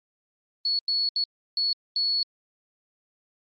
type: tone bursts at uneven times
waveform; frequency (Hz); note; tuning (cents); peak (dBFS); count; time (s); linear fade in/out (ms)
sine; 4393; C#8; -16; -22; 5; 0.65-0.79 / 0.88-1.09 / 1.16-1.24 / 1.57-1.73 / 1.96-2.23; 2
effects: Opus 32 kbps